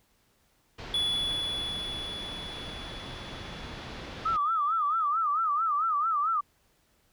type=low-pass noise; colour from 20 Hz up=pink; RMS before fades=-41 dBFS; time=0.78-4.37 s; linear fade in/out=10 ms; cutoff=4700 Hz; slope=24 dB/octave
type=tone with exponential decay; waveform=triangle; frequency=3417 Hz; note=G#7; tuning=49 cents sharp; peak=-23 dBFS; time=0.94-5.08 s; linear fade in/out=2 ms; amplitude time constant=900 ms
type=tone with vibrato; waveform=sine; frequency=1244.5 Hz; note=D#6; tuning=in tune; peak=-24 dBFS; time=4.25-6.41 s; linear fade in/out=10 ms; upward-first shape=sine; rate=4.5 Hz; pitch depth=140 cents each way
effects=pink hiss -68 dBFS RMS until 7.12 s